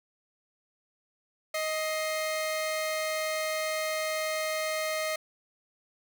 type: tone pair together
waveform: sawtooth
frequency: 627 / 2104 Hz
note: D#5 / C7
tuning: +13 / +9 cents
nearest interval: octave + major sixth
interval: 2096 cents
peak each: -26 / -32 dBFS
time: 1.54-5.16 s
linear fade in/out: 5 ms
effects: none